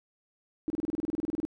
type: tone bursts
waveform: sine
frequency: 311.4 Hz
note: D#4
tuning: 2 cents sharp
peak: -26 dBFS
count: 16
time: 0.68-1.451 s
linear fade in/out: 0 ms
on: 21 ms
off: 29 ms
effects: none